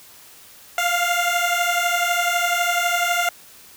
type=beating tone pair; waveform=15% pulse; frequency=694 / 706 Hz; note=F5 / F5; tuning=-11 / +19 cents; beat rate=12 Hz; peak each=-15 dBFS; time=0.78-3.29 s; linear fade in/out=2 ms; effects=white hiss -46 dBFS RMS until 3.76 s